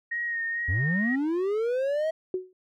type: tone with vibrato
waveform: sine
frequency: 1864.7 Hz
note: A#6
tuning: in tune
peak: -27 dBFS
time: 0.11-1.16 s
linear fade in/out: 10 ms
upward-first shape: sine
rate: 2.2 Hz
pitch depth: 29 cents each way
type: linear sweep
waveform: triangle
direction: up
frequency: 77.78 to 647 Hz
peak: -22 dBFS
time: 0.68-2.11 s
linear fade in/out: 10 ms
type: tone with exponential decay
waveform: sine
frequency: 370 Hz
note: F#4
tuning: in tune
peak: -22 dBFS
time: 2.34-2.53 s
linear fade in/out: 2 ms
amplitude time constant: 41 ms
effects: none